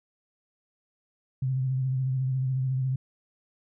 sine tone with vibrato, 130.81 Hz, C3, in tune, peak -24 dBFS, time 1.42-2.96 s, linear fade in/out 5 ms, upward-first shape sine, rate 14 Hz, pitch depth 38 cents each way, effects none

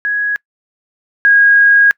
sine tone pair in turn, 1665 / 1639.2 Hz, G#6 / G#6, +4 / -23 cents, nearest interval unison, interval 27 cents, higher first, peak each -13 / -5 dBFS, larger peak second, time 0.05-0.36 / 1.25-1.91 s, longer second, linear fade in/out 0 ms, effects noise-tail reverb RT60 0.1 s tail -25 dB re dry

